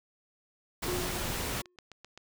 pink noise, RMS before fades -34 dBFS, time 0.82-1.62 s, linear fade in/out 10 ms
triangle tone with exponential decay, 359.1 Hz, F4, 48 cents sharp, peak -29 dBFS, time 0.88-1.76 s, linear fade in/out 1 ms, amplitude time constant 190 ms
click train, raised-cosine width 0.2 ms, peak -30 dBFS, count 10, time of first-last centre 1.01-2.176 s, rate 7.72 Hz
effects none

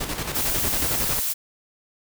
pink noise with tremolo, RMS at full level -27 dBFS, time 0-1.2 s, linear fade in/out 10 ms, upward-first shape square, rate 11 Hz, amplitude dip 50%
blue noise, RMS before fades -25 dBFS, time 0.34-1.34 s, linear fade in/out 20 ms
effects none

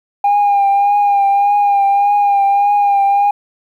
sine tone with vibrato, 807 Hz, G#5, 50 cents flat, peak -7 dBFS, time 0.24-3.31 s, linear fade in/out 5 ms, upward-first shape triangle, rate 1.7 Hz, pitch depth 34 cents each way, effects tanh soft clip ceiling -7 dBFS + 8-bit

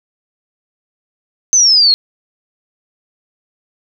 sine exponential sweep, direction down, 6272 to 4200 Hz, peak -6 dBFS, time 1.53-1.94 s, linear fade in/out 0 ms, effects none

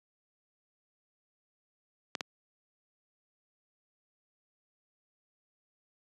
clicks, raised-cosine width 0.2 ms, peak -15 dBFS, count 2, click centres 2.152 / 2.208 s, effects high-pass 200 Hz 12 dB/octave + resampled to 24000 Hz

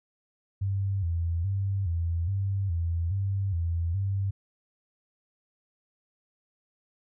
sine tone with vibrato, 90.9 Hz, F#2, 30 cents flat, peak -25 dBFS, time 0.61-4.31 s, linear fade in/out 10 ms, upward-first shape square, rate 1.2 Hz, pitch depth 130 cents each way, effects none

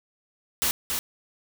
white noise with echo, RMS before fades -24 dBFS, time 0.62-0.71 s, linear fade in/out 0 ms, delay 280 ms, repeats 1, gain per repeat -4 dB, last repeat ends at 0.99 s, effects none

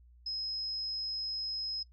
sine tone, 5120 Hz, D#8, 49 cents sharp, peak -34 dBFS, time 0.26-1.83 s, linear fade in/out 5 ms, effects noise-tail reverb RT60 0.1 s tail -17 dB re dry + added 60 Hz sine -56 dBFS peak until 1.92 s

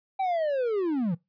triangle linear sweep, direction down, 784 to 155.56 Hz, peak -22 dBFS, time 0.19-1.15 s, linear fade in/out 10 ms, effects noise-tail reverb RT60 0.2 s tail -22 dB re dry + resampled to 11025 Hz

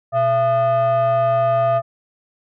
sine tone with frequency modulation, 674 Hz, E5, 38 cents sharp, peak -12 dBFS, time 0.12-1.82 s, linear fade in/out 50 ms, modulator 551 Hz, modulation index 0.6, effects tanh soft clip ceiling -12 dBFS

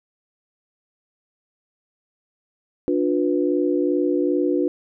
sine chord, B diminished, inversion first, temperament equal with one note detuned, 293.7 / 356.2 / 493.9 Hz, D4 / F4 / B4, 0 / +34 / 0 cents, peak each -21 / -21 / -25 dBFS, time 2.88-4.68 s, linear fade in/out 0 ms, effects none

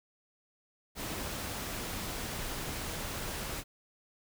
pink noise, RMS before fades -38 dBFS, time 0.95-3.64 s, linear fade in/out 50 ms, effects none

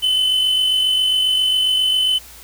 triangle tone with amplitude modulation, 3031 Hz, F#7, 41 cents sharp, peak -11 dBFS, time 0.02-2.19 s, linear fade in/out 20 ms, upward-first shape sine, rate 47.4 Hz, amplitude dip 35%, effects added 60 Hz sine -46 dBFS peak until 2.43 s + white hiss -41 dBFS RMS until 2.43 s

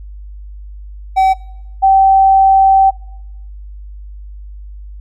triangle / sine tone pair in turn, 764 / 773.8 Hz, G5 / G5, -45 / -23 cents, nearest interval unison, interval 22 cents, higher second, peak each -5 dBFS, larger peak neither, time 1.16-1.34 / 1.82-2.91 s, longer second, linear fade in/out 20 ms, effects noise-tail reverb RT60 0.9 s tail -23 dB re dry + added 50 Hz sine -28 dBFS peak until 5 s

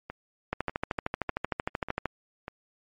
two click trains, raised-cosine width 0.5 ms, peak -13 / -21 dBFS, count 21 / 5, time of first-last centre 0.53-2.057 / 0.1-2.481 s, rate 13.1 / 1.68 Hz, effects MP3 48 kbps

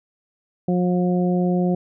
harmonic tone, 179.2 Hz, F3, 45 cents sharp, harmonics 1 / 2 / 3 / 4, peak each -18 / -24 / -28 / -30 dBFS, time 0.68-1.75 s, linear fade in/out 5 ms, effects none

